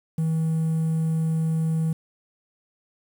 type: tone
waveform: triangle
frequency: 160.8 Hz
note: E3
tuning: 43 cents flat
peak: -18 dBFS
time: 0.18-1.93 s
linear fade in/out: 5 ms
effects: tanh soft clip ceiling -14 dBFS + 8-bit